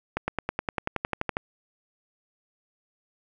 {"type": "accelerating click train", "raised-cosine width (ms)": 0.5, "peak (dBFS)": -11, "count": 14, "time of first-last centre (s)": [0.17, 1.369], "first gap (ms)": 110, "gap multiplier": 0.97, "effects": []}